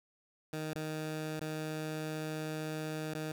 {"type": "tone with dropouts", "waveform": "15% pulse", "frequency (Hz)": 155.6, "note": "D#3", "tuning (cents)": 0, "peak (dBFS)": -30, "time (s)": [0.53, 3.32], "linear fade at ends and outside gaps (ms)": 2, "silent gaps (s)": [[0.733, 0.756], [1.394, 1.411], [3.137, 3.149]], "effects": []}